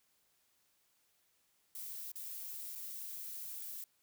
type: noise with dropouts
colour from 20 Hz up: violet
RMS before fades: -45 dBFS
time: 1.75-3.84 s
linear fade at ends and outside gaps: 2 ms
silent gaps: 2.118-2.155 / 2.753-2.757 s
effects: white hiss -75 dBFS RMS until 4.02 s